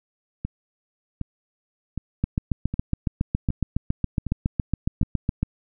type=two click trains; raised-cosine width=5 ms; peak=-15 / -9 dBFS; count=7 / 24; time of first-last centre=0.45-5.03 / 2.24-5.43 s; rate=1.31 / 7.21 Hz; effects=none